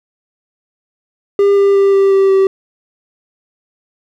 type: tone with pitch steps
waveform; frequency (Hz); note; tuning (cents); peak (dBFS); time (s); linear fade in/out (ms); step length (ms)
triangle; 400.9 / 397.9 / 394.9 / 392 / 389 / 386.1; G4 / G4 / G4 / G4 / G4 / G4; +39 / +26 / +13 / 0 / -13 / -26; -5; 1.39-2.47; 2; 180
effects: none